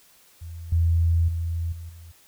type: tone with level steps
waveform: sine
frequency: 83.6 Hz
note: E2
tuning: 25 cents sharp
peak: -34 / -17 / -24 / -34 / -41 dBFS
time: 0.41-2.12 s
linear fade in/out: 10 ms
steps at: 0.72 / 1.28 / 1.72 / 1.89 s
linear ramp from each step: 5 ms
effects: white hiss -56 dBFS RMS until 2.27 s